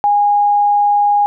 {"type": "tone", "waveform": "sine", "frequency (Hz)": 821, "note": "G#5", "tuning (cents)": -20, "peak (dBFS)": -9, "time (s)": [0.04, 1.26], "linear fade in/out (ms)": 0, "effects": []}